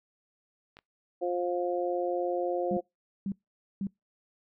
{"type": "clicks", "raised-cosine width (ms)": 0.3, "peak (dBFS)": -34, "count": 2, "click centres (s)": [0.769, 0.789]}
{"type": "harmonic tone", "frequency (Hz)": 176.6, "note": "F3", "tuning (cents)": 20, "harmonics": [2, 3, 4], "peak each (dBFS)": [-31, -31, -34], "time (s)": [1.21, 2.81], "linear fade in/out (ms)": 20}
{"type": "tone bursts", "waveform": "sine", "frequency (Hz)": 196.2, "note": "G3", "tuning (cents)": 2, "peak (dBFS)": -29, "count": 3, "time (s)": [2.71, 3.87], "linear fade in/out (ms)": 2, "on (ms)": 60, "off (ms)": 490}
{"effects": ["noise-tail reverb RT60 0.2 s tail -26 dB re dry"]}